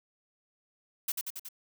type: noise with echo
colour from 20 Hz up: blue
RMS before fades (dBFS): -31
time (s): 1.08-1.12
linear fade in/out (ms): 5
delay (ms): 92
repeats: 4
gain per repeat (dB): -3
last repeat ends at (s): 1.488
effects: none